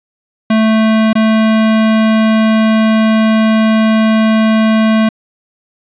square tone with dropouts, 220 Hz, A3, in tune, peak -8 dBFS, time 0.5-5.09 s, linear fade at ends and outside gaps 5 ms, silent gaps 1.131-1.153 s, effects resampled to 8000 Hz + 8-bit

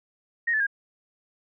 sine tone with pitch steps, 1864.7 / 1739.8 / 1623.3 Hz, A#6 / A6 / G#6, 0 / -20 / -40 cents, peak -21 dBFS, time 0.47-0.668 s, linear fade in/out 10 ms, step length 66 ms, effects none

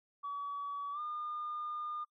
sine tone with pitch glide, 1138 to 1212.7 Hz, C#6 to D#6, +45 to -45 cents, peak -36 dBFS, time 0.23-2.05 s, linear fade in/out 20 ms, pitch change +110 cents, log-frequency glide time 0.92-1 s, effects noise-tail reverb RT60 0.1 s tail -25 dB re dry + tanh soft clip ceiling -33 dBFS

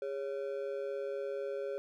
triangle ring-modulated tone, 481.6 Hz, B4, 44 cents flat, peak -30 dBFS, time 0.02-1.78 s, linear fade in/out 0 ms, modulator 72 Hz, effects none

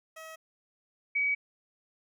15% pulse / sine tone pair in turn, 640 / 2270 Hz, D#5 / C#7, +49 / +41 cents, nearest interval octave + minor seventh, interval 2192 cents, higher second, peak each -37 / -25 dBFS, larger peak second, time 0.16-0.36 / 1.15-1.35 s, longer neither, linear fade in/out 10 ms, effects none

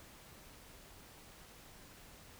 silence, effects pink hiss -57 dBFS RMS until 2.39 s

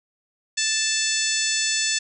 harmonic tone, 880 Hz, A5, in tune, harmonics 2 / 3 / 4 / 5 / 6 / 7 / 8 / 9, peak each -29 / -29 / -29 / -29 / -29 / -29 / -29 / -29 dBFS, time 0.57-1.99 s, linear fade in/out 10 ms, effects none

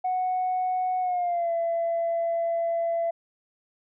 sine tone with pitch glide, 738 to 672.9 Hz, F#5 to E5, -5 to +35 cents, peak -22 dBFS, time 0.04-3.11 s, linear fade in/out 10 ms, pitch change -160 cents, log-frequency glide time 1-1.52 s, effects tanh soft clip ceiling -20 dBFS

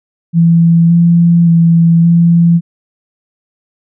sine tone with pitch steps, 167.5 / 170.3 / 167.1 / 169.5 Hz, E3 / F3 / E3 / E3, +28 / -43 / +24 / +49 cents, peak -4 dBFS, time 0.33-2.61 s, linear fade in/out 50 ms, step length 570 ms, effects none

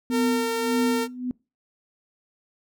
sine tone with tremolo, 250 Hz, B3, 21 cents sharp, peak -20 dBFS, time 0.1-1.31 s, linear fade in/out 0 ms, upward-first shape sine, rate 1.7 Hz, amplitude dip 85%
sawtooth tone, 456.4 Hz, A#4, 37 cents flat, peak -20 dBFS, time 0.1-1.08 s, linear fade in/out 50 ms
effects noise-tail reverb RT60 0.3 s tail -24 dB re dry

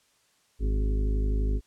harmonic tone with a mistuned harmonic, 52 Hz, G#1, 3 cents sharp, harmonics 1 / 2 / 3 / 4 / 5 / 6 / 7 / 8, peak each -23 / -37 / -43 / -42 / -38 / -49 / -42 / -41 dBFS, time 0.59-1.61 s, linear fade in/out 50 ms, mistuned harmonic 6, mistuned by -43 cents, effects white hiss -66 dBFS RMS until 1.66 s + low-pass 9000 Hz 12 dB/octave

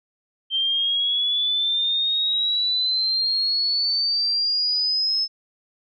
sine exponential sweep, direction up, 3136 to 5230 Hz, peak -19 dBFS, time 0.5-5.28 s, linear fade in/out 50 ms, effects none

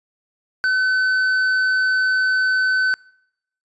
sine tone with hard clipping, 1517 Hz, F#6, 43 cents sharp, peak -17 dBFS, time 0.64-2.94 s, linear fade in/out 0 ms, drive 5 dB, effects noise-tail reverb RT60 0.8 s tail -26 dB re dry + resampled to 22050 Hz

